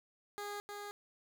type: tone with echo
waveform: 15% pulse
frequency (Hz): 410.2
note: G#4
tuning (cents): -21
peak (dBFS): -34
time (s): 0.38-0.6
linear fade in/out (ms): 0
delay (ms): 310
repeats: 1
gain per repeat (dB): -3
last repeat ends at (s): 0.91
effects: none